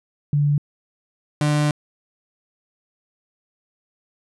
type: tone pair in turn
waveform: sine / 35% pulse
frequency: 145.4 / 148.8 Hz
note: D3 / D3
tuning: -17 / +23 cents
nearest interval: unison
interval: 40 cents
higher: second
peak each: -15 dBFS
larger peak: neither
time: 0.33-0.58 / 1.41-1.71 s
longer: second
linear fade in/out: 2 ms
effects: resampled to 24000 Hz